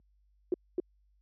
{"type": "tone with echo", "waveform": "sine", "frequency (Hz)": 358.1, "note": "F4", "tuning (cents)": 43, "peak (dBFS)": -24, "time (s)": [0.52, 0.54], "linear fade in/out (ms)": 2, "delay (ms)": 260, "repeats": 1, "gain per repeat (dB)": -2, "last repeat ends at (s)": 0.8, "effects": ["added 50 Hz sine -41 dBFS peak until 1.21 s", "high-pass 200 Hz 12 dB/octave"]}